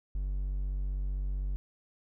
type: tone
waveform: triangle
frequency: 47.81 Hz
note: G1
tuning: 43 cents flat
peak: -28 dBFS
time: 0.15-1.56 s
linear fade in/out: 0 ms
effects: none